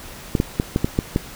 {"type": "clicks", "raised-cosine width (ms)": 3, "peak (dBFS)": -4, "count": 7, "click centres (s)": [0.352, 0.401, 0.599, 0.761, 0.845, 0.989, 1.161], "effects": ["pink hiss -38 dBFS RMS until 1.35 s"]}